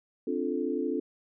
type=chord; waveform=sine; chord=D minor seventh; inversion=third; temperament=equal with one note detuned; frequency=261.6 / 293.7 / 349.2 / 437.7 Hz; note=C4 / D4 / F4 / A4; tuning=0 / 0 / 0 / -9 cents; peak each=-33 dBFS; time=0.27-1 s; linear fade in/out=5 ms; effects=none